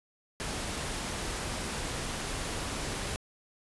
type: noise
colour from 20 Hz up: pink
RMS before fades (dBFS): -35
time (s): 0.4-3.16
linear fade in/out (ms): 0
effects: resampled to 24000 Hz